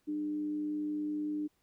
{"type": "tone with frequency modulation", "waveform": "sine", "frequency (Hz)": 300.9, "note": "D4", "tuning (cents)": 42, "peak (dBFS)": -32, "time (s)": [0.07, 1.48], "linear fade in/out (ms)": 20, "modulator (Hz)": 110, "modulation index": 0.21, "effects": ["pink hiss -75 dBFS RMS until 1.62 s"]}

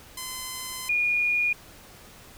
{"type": "tone pair in turn", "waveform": ["5% pulse", "sine"], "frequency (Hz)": [1027, 2437], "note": ["C6", "D#7"], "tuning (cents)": [-33, -37], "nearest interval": "octave + minor third", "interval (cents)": 1496, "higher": "second", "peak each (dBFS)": -21, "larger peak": "neither", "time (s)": [[0.17, 0.89], [0.89, 1.53]], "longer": "first", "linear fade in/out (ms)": 5, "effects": ["pink hiss -49 dBFS RMS until 2.37 s"]}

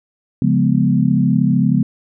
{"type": "chord", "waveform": "sine", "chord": "C# dominant seventh", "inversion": "none", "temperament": "equal", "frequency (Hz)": [138.59, 174.61, 207.7, 246.9], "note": ["C#3", "E#3", "G#3", "B3"], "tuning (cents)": [0, 0, 0, 0], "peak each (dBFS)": -17, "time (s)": [0.42, 1.83], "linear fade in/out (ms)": 2, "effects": []}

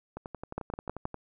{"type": "two click trains", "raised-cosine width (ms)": 1, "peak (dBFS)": [-18, -24], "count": [4, 12], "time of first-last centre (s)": [[0.58, 1.054], [0.17, 1.143]], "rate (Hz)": [6.33, 11.3], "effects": []}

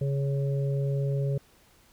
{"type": "harmonic tone", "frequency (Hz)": 138.59, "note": "C#3", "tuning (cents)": 0, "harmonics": [1, 3, 4], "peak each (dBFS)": [-25, -35, -37], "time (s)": [0.01, 1.38], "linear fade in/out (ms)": 5, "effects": ["pink hiss -60 dBFS RMS until 1.92 s"]}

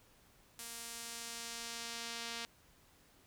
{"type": "tone with band-pass filter sweep", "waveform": "sawtooth", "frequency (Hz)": 232.7, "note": "A#3", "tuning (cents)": -3, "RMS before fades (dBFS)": -45, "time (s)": [0.59, 2.45], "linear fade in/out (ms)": 0, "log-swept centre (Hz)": [10000, 4200], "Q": 0.92, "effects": ["pink hiss -66 dBFS RMS until 3.26 s"]}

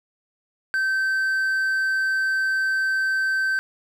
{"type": "tone", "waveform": "triangle", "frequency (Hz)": 1549, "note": "G6", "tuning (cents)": -21, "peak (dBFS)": -18, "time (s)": [0.74, 3.59], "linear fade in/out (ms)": 0, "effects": []}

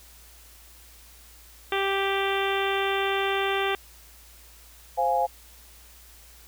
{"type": "harmonic tone", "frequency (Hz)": 392, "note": "G4", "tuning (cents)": 0, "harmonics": [1, 2, 3, 4, 5, 6, 7, 8, 9], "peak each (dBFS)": [-27, -30, -32, -33, -34, -35, -35, -36, -37], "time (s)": [1.72, 3.75], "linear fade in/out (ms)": 2}
{"type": "chord", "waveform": "sine", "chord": "F minor", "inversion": "second", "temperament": "equal", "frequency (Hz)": [523.3, 698.5, 830.6], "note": ["C5", "F5", "Ab5"], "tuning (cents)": [0, 0, 0], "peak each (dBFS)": [-27, -25, -24], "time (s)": [4.97, 5.27], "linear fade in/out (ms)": 20}
{"effects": ["added 58 Hz sine -52 dBFS peak until 6.47 s", "white hiss -52 dBFS RMS until 6.47 s"]}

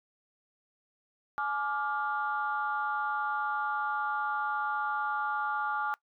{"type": "chord", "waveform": "sine", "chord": "D diminished", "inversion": "second", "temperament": "just", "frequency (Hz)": [845.8, 1174.7, 1409.6], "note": ["Ab5", "D6", "F6"], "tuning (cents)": [31, 0, 16], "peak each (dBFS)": -33, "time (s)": [1.38, 5.94], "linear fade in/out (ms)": 0, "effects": ["noise-tail reverb RT60 0.1 s tail -22 dB re dry", "tanh soft clip ceiling -20 dBFS"]}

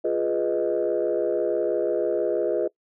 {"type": "chord", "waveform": "sine", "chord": "F half-diminished seventh", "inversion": "none", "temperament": "equal", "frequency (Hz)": [349.2, 415.3, 493.9, 622.3], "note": ["F4", "Ab4", "Cb5", "Eb5"], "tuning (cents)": [0, 0, 0, 0], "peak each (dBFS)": -26, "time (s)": [0.04, 2.68], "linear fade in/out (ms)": 10, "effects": ["noise-tail reverb RT60 0.1 s tail -23 dB re dry", "tanh soft clip ceiling -14 dBFS"]}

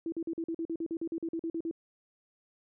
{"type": "tone bursts", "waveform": "sine", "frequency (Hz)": 330, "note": "E4", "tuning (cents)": 2, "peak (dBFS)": -31, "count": 16, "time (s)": [0.06, 1.712], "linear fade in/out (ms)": 2, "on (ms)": 62, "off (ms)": 44, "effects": []}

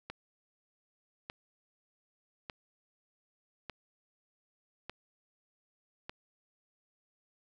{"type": "click train", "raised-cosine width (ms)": 0.3, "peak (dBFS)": -24, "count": 6, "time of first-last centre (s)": [0.1, 6.095], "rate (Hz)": 0.834, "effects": []}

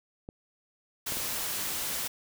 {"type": "clicks", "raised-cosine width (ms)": 2, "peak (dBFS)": -27, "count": 3, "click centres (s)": [0.289, 1.122, 1.171]}
{"type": "noise", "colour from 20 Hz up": "white", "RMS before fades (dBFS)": -33, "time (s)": [1.06, 2.08], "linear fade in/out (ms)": 10}
{"effects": []}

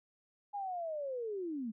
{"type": "linear sweep", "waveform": "sine", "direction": "down", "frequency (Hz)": [830, 207.7], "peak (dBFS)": -36, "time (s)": [0.53, 1.72], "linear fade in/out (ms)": 20, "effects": []}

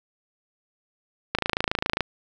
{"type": "click train", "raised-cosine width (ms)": 0.3, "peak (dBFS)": -6, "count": 19, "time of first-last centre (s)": [1.35, 2.007], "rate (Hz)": 27.4, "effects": []}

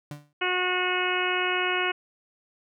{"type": "tone with exponential decay", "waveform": "35% pulse", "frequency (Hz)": 146.83, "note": "D3", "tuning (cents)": 0, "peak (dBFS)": -30, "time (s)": [0.11, 0.33], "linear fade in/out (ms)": 2, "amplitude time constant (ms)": 46}
{"type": "harmonic tone", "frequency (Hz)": 363.9, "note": "F#4", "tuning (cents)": -29, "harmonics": [1, 2, 3, 4, 5, 6, 7, 8], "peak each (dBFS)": [-30, -33, -32, -30, -35, -32, -31, -32], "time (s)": [0.41, 1.92], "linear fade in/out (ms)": 10}
{"effects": []}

